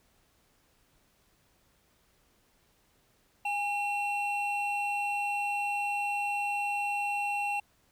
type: tone pair together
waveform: triangle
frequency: 816 / 2720 Hz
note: G#5 / F7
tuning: -31 / -46 cents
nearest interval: octave + major sixth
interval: 2085 cents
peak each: -29 / -31 dBFS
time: 3.45-7.6 s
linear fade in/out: 5 ms
effects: pink hiss -68 dBFS RMS until 7.91 s